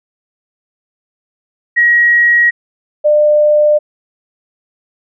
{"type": "tone pair in turn", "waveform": "sine", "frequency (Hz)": [1900, 598.8], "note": ["A#6", "D5"], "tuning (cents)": [33, 33], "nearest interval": "octave + minor sixth", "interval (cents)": 2000, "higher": "first", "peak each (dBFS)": -6, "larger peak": "neither", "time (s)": [[1.76, 2.51], [3.04, 3.79]], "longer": "neither", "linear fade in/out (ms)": 20, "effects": []}